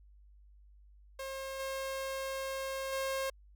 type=tone with level steps; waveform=sawtooth; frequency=536 Hz; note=C5; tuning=42 cents sharp; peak=-35 / -32 / -29 dBFS; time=1.19-3.3 s; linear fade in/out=5 ms; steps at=1.59 / 2.92 s; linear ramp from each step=10 ms; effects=added 50 Hz sine -56 dBFS peak until 3.55 s